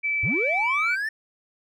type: tone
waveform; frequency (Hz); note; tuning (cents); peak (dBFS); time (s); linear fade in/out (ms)
sine; 2313; D7; -27; -22; 0.03-0.96; 20
type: linear sweep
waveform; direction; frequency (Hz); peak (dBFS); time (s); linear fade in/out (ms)
triangle; up; 75.7 to 1812; -23; 0.23-1.09; 5
effects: none